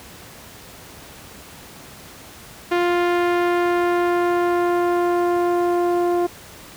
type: tone with low-pass filter sweep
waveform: sawtooth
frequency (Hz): 350.4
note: F4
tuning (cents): +6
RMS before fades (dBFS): -19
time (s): 2.71-6.27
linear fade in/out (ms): 10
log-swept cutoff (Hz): 2600 to 780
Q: 0.96
effects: pink hiss -41 dBFS RMS until 6.76 s + high-pass 60 Hz 12 dB/octave